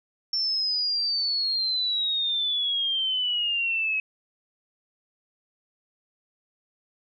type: exponential sweep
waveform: sine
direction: down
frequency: 5420 to 2551 Hz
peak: -23 dBFS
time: 0.33-4 s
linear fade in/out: 2 ms
effects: none